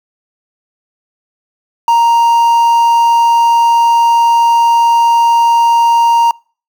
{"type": "tone with quantisation", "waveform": "triangle", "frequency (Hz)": 932.3, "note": "A#5", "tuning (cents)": 0, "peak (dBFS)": -4, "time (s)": [1.88, 6.31], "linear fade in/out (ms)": 2, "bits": 5, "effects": ["noise-tail reverb RT60 0.4 s tail -26 dB re dry"]}